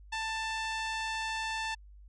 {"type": "tone with band-pass filter", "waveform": "sawtooth", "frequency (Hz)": 886, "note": "A5", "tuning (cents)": 12, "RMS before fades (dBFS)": -35, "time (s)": [0.12, 1.75], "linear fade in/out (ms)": 10, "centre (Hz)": 2600, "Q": 0.63, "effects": ["added 50 Hz sine -50 dBFS peak until 2.08 s", "resampled to 22050 Hz"]}